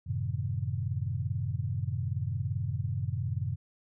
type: chord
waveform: sine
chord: F# diminished seventh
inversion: none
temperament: equal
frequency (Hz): 92.5 / 110 / 130.81 / 155.56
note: F#2 / A2 / C3 / Eb3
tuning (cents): 0 / 0 / 0 / 0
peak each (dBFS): -34 / -34 / -34 / -40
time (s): 0.06-3.56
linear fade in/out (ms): 20
effects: none